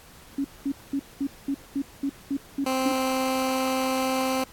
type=tone bursts; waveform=sine; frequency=277.2 Hz; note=C#4; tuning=in tune; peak=-23 dBFS; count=10; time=0.38-2.92 s; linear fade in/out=5 ms; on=65 ms; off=210 ms
type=tone; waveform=15% pulse; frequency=261.6 Hz; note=C4; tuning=in tune; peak=-17 dBFS; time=2.66-4.44 s; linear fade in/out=5 ms
effects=pink hiss -50 dBFS RMS until 4.52 s + AAC 64 kbps